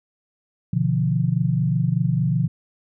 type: chord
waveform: sine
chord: B diminished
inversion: none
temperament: equal with one note detuned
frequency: 123.47 / 146.83 / 171.81 Hz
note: B2 / D3 / F3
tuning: 0 / 0 / -28 cents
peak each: -22 dBFS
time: 0.73-2.48 s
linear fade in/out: 5 ms
effects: none